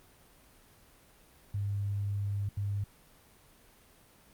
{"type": "tone bursts at uneven times", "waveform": "sine", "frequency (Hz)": 100.8, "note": "G2", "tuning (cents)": 49, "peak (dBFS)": -30, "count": 2, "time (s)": [[1.54, 2.49], [2.57, 2.84]], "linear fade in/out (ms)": 5, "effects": ["pink hiss -60 dBFS RMS until 4.33 s", "Opus 32 kbps"]}